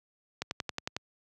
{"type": "click train", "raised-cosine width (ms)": 0.2, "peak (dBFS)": -15, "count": 7, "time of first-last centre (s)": [0.42, 0.965], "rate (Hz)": 11, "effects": ["high-pass 80 Hz 12 dB/octave"]}